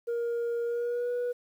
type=tone with pitch glide; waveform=sine; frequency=470.5 to 487.4 Hz; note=A#4 to B4; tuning=+16 to -23 cents; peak=-25 dBFS; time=0.07-1.33 s; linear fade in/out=20 ms; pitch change=+61 cents; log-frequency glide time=0.65-1.11 s; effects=tanh soft clip ceiling -27 dBFS + 10-bit